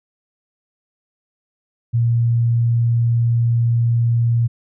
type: tone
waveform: sine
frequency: 117.4 Hz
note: A#2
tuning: 13 cents sharp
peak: -13 dBFS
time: 1.93-4.48 s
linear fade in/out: 20 ms
effects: none